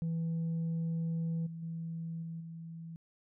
sine tone with level steps, 164.81 Hz, E3, in tune, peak -29 / -40 / -36 / -38 / -42 dBFS, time 0.02-2.96 s, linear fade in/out 0 ms, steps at 1.46 / 1.62 / 2.22 / 2.4 s, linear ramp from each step 10 ms, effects tanh soft clip ceiling -30 dBFS

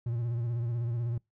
triangle tone with vibrato, 118.1 Hz, A#2, 23 cents sharp, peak -27 dBFS, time 0.06-1.18 s, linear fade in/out 5 ms, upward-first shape sine, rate 16 Hz, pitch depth 57 cents each way, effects noise-tail reverb RT60 0.2 s tail -26 dB re dry

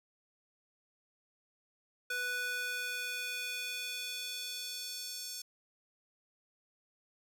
square tone with high-pass filter sweep, 493.9 Hz, B4, in tune, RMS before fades -39 dBFS, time 2.1-5.42 s, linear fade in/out 5 ms, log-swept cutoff 1300 to 5400 Hz, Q 1.8, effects none

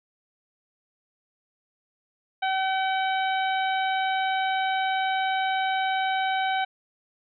harmonic tone, 763 Hz, G5, 47 cents flat, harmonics 1 / 2 / 3 / 4 / 5, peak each -24 / -30 / -34 / -36 / -38 dBFS, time 2.42-6.65 s, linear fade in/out 10 ms, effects none

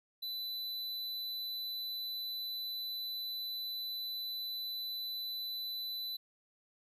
square tone, 3996 Hz, B7, 20 cents sharp, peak -38 dBFS, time 0.22-6.17 s, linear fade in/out 10 ms, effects resampled to 32000 Hz

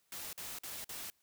white noise bursts, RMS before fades -44 dBFS, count 4, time 0.12-1.101 s, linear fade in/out 2 ms, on 210 ms, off 47 ms, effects white hiss -75 dBFS RMS until 1.22 s

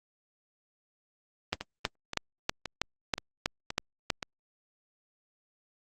two click trains, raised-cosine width 0.2 ms, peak -17 / -9 dBFS, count 6 / 9, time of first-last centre 1.61-4.228 / 1.53-4.102 s, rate 1.91 / 3.11 Hz, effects Opus 24 kbps

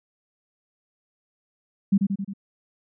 sine tone with echo, 197.2 Hz, G3, 11 cents sharp, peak -14 dBFS, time 1.92-1.98 s, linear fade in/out 10 ms, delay 89 ms, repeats 4, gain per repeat -4 dB, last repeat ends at 2.336 s, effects none

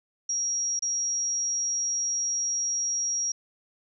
sine tone with dropouts, 5660 Hz, F8, 22 cents sharp, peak -25 dBFS, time 0.29-3.32 s, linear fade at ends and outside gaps 5 ms, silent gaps 0.793-0.822 s, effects none

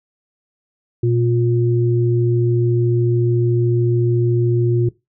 sine tone pair together, 120 / 353.8 Hz, B2 / F4, -49 / +23 cents, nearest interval octave + perfect fifth, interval 1872 cents, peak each -15 / -18 dBFS, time 1.03-4.89 s, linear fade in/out 5 ms, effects noise-tail reverb RT60 0.2 s tail -19 dB re dry

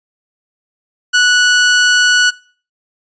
sawtooth tone, 1474 Hz, F#6, 7 cents flat, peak -4 dBFS, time 1.13-2.31 s, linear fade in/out 20 ms, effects noise-tail reverb RT60 0.4 s tail -20 dB re dry + resampled to 16000 Hz

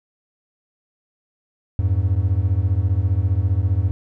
triangle beating tone pair, 86.6 / 101.6 Hz, F2 / G#2, -14 / -38 cents, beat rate 15 Hz, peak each -17 dBFS, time 1.79-3.91 s, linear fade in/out 0 ms, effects none

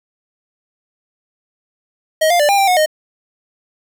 square tone with pitch steps, 630 / 700 / 589 / 801 / 785 / 728 / 618 Hz, D#5 / F5 / D5 / G5 / G5 / F#5 / D#5, +21 / +4 / +5 / +37 / +2 / -28 / -12 cents, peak -11 dBFS, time 2.21-2.861 s, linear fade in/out 10 ms, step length 93 ms, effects 8-bit

